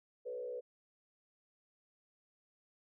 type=tone with frequency modulation; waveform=sine; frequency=493.9 Hz; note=B4; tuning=in tune; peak=-39 dBFS; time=0.25-0.61 s; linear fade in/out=20 ms; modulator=61.9 Hz; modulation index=0.8; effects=none